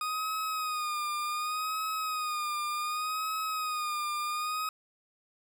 40% pulse tone with vibrato, 1239 Hz, D#6, 8 cents flat, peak -30 dBFS, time 0.01-4.69 s, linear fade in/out 2 ms, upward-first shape sine, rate 0.67 Hz, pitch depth 55 cents each way, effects 11-bit

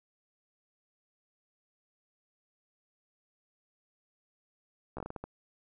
slowing click train, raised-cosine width 1 ms, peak -25 dBFS, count 8, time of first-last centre 4.97-5.24 s, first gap 14 ms, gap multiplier 1.33, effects none

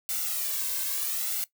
blue noise with flanger, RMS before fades -30 dBFS, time 0.09-1.44 s, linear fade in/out 0 ms, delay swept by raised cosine 1.4 to 1.9 ms, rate 0.75 Hz, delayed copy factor +0.7, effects noise-tail reverb RT60 0.1 s tail -18 dB re dry

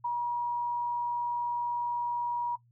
sine tone, 958 Hz, A#5, 47 cents sharp, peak -28 dBFS, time 0.04-2.56 s, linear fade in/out 10 ms, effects noise-tail reverb RT60 0.1 s tail -18 dB re dry + added 119 Hz sine -61 dBFS peak until 2.71 s

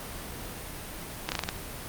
slowing click train, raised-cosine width 0.2 ms, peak -10 dBFS, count 6, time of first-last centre 1.29-1.489 s, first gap 29 ms, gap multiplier 1.16, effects pink hiss -39 dBFS RMS until 1.88 s + Opus 32 kbps

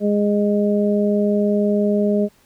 harmonic tone, 206.1 Hz, G#3, 13 cents flat, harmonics 1 / 2 / 3, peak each -17 / -20 / -22 dBFS, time 0-2.29 s, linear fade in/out 50 ms, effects pink hiss -56 dBFS RMS until 2.45 s

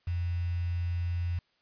sine tone with quantisation, 87 Hz, F2, 6 cents flat, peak -28 dBFS, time 0.07-1.39 s, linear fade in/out 5 ms, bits 8, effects white hiss -71 dBFS RMS until 1.61 s + resampled to 11025 Hz

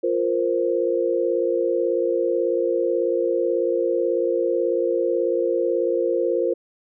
sine chord, F suspended fourth, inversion none, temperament just, 349.2 / 465.6 / 523.8 Hz, F4 / Bb4 / C5, 0 / -2 / +2 cents, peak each -23 dBFS, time 0.03-6.54 s, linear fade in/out 10 ms, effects none

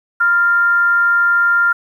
sine tone with frequency modulation, 1396.9 Hz, F6, in tune, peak -10 dBFS, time 0.2-1.73 s, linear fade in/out 10 ms, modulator 402 Hz, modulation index 0.22, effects 8-bit

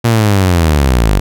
sawtooth linear sweep, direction down, 119.3 to 45.77 Hz, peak -4 dBFS, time 0.04-1.2 s, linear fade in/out 10 ms, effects none

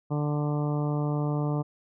harmonic tone, 147.8 Hz, D3, 11 cents sharp, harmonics 1 / 2 / 3 / 4 / 5 / 6 / 7 / 8, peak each -26 / -32 / -36 / -38 / -40 / -42 / -43 / -44 dBFS, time 0.1-1.63 s, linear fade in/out 20 ms, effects none

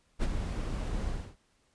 brown noise with ADSR envelope, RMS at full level -25 dBFS, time 0.19-1.36 s, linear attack 42 ms, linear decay 31 ms, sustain -8 dB, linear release 270 ms, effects pink hiss -70 dBFS RMS until 1.74 s + resampled to 22050 Hz

